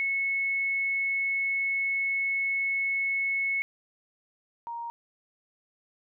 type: tone pair in turn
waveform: sine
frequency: 2197 / 936.1 Hz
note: C#7 / A#5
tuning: -16 / +7 cents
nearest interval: octave + minor third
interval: 1477 cents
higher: first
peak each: -25 / -33 dBFS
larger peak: first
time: 0-3.62 / 4.67-4.9 s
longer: first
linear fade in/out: 0 ms
effects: none